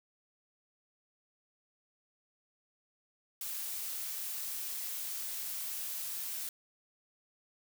blue noise, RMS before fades -39 dBFS, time 3.41-6.49 s, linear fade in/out 2 ms, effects none

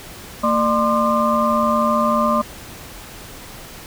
sine tone cluster, 227.5 / 599 / 1045 / 1201 Hz, A#3 / D5 / C6 / D6, -42 / +34 / -2 / +38 cents, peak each -20 dBFS, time 0.43-2.42 s, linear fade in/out 10 ms, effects pink hiss -37 dBFS RMS until 3.86 s

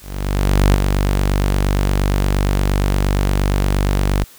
sawtooth tone with ADSR envelope, 48.58 Hz, G1, 15 cents flat, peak -5 dBFS, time 0.01-4.24 s, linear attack 730 ms, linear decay 14 ms, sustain -5 dB, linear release 3 ms, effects white hiss -44 dBFS RMS until 4.38 s

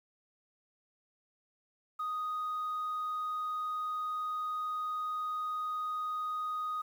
sine tone with vibrato, 1244.5 Hz, D#6, in tune, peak -31 dBFS, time 1.99-6.82 s, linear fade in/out 10 ms, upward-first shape triangle, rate 20 Hz, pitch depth 10 cents each way, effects tanh soft clip ceiling -31 dBFS + 10-bit

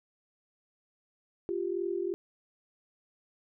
sine tone pair together, 349.5 / 392.3 Hz, F4 / G4, +1 / +1 cents, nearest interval major second, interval 200 cents, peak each -32 / -33 dBFS, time 1.49-2.14 s, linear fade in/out 0 ms, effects none

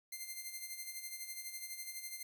5% pulse tone with tremolo, 2093 Hz, C7, in tune, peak -31 dBFS, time 0.12-2.23 s, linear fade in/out 5 ms, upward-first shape sine, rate 12 Hz, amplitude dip 60%, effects 11-bit

